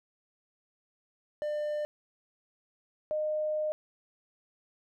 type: tone pair in turn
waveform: triangle / sine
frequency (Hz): 598 / 612.7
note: D5 / D#5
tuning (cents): +31 / -27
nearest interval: unison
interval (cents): 42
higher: second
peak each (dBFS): -28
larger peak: neither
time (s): 1.42-1.85 / 3.11-3.72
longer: second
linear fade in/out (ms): 0
effects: none